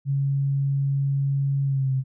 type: tone with pitch glide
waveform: sine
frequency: 138.59 to 132.18 Hz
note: C#3 to C3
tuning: 0 to +18 cents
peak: -20 dBFS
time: 0.05-2.04 s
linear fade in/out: 50 ms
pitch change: -82 cents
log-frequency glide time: 1.64-1.93 s
effects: none